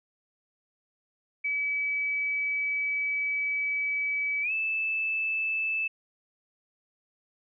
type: tone with pitch glide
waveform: sine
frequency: 2288 to 2628 Hz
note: D7 to E7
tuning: -46 to -6 cents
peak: -26 dBFS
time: 1.44-5.88 s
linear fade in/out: 10 ms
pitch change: +240 cents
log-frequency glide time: 4.42-4.52 s
effects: none